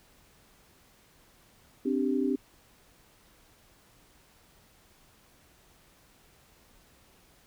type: chord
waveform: sine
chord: C suspended second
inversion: none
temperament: equal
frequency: 261.6 / 293.7 / 392 Hz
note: C4 / D4 / G4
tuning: 0 / 0 / 0 cents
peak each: -28 / -30 / -31 dBFS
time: 1.85-2.36 s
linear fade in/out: 10 ms
effects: pink hiss -61 dBFS RMS until 7.46 s